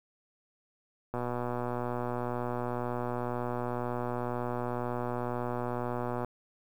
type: click train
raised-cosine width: 1 ms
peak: -20 dBFS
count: 624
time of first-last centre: 1.14-6.247 s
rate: 122 Hz
effects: 9-bit